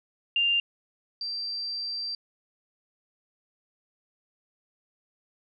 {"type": "tone pair in turn", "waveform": "sine", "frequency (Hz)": [2794, 4699], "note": ["F7", "D8"], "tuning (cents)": [0, 0], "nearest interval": "major sixth", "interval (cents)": 900, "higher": "second", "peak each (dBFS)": [-21, -30], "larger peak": "first", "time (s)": [[0.36, 0.6], [1.21, 2.15]], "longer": "second", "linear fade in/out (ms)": 2, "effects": []}